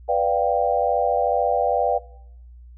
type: chord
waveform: sine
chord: G dominant seventh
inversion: first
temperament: equal with one note detuned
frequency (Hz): 493.9 / 587.3 / 701.7 / 784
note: B4 / D5 / F5 / G5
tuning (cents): 0 / 0 / +8 / 0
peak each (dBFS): -23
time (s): 0.08-1.99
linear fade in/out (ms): 20
effects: noise-tail reverb RT60 0.8 s tail -21 dB re dry + added 60 Hz sine -41 dBFS peak until 2.77 s